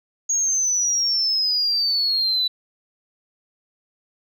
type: exponential sweep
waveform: sine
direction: down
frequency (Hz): 6645 to 3951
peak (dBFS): -17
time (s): 0.29-2.48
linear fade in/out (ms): 10
effects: tanh soft clip ceiling -13 dBFS